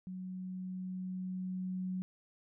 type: tone with level ramp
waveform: sine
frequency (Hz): 185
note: F#3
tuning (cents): 0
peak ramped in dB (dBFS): -40 to -34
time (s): 0.07-2.02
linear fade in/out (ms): 0
effects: none